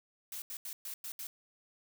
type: noise bursts at uneven times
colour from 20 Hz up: blue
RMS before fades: -42 dBFS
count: 6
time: 0.32-0.42 / 0.5-0.57 / 0.65-0.73 / 0.85-0.94 / 1.04-1.12 / 1.19-1.27 s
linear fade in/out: 2 ms
effects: none